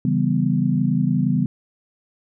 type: chord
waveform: sine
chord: C# half-diminished seventh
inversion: none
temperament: equal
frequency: 138.59 / 164.81 / 196 / 246.9 Hz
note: C#3 / E3 / G3 / B3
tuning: 0 / 0 / 0 / 0 cents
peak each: -22 dBFS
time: 0.05-1.46 s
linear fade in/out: 2 ms
effects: none